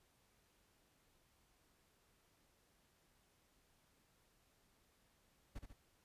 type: noise with echo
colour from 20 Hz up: brown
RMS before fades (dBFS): -45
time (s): 5.55-5.59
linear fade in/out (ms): 10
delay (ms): 71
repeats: 2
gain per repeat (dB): -5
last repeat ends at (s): 5.732
effects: pink hiss -75 dBFS RMS until 6.04 s + resampled to 32000 Hz